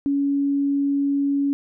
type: tone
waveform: sine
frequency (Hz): 280.8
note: C#4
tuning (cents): +22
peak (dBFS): -18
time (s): 0.06-1.53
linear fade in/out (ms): 0
effects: none